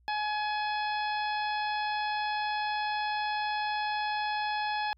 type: harmonic tone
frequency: 844 Hz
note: G#5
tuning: 28 cents sharp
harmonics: 1 / 2 / 3 / 4 / 5 / 6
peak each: -30 / -36 / -40 / -42 / -44 / -46 dBFS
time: 0.08-4.93 s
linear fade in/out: 0 ms
effects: added 60 Hz sine -61 dBFS peak until 4.97 s